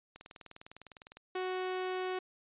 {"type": "click train", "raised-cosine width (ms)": 0.2, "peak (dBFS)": -31, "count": 21, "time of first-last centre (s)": [0.16, 1.17], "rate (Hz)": 19.8}
{"type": "tone", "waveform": "sawtooth", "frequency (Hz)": 370, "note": "F#4", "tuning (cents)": 0, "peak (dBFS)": -30, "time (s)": [1.35, 2.19], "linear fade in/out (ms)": 5}
{"effects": ["resampled to 8000 Hz"]}